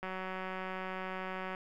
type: click train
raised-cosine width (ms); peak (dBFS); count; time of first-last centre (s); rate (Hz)
0.5; -25; 285; 0.03-1.549; 187
effects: 11-bit